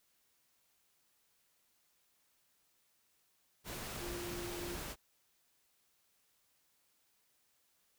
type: tone in noise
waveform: sine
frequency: 349.2 Hz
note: F4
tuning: in tune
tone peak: -43 dBFS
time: 3.99-4.78 s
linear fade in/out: 50 ms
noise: pink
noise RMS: -44 dBFS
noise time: 3.64-4.96 s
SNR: -2 dB
effects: white hiss -75 dBFS RMS until 7.98 s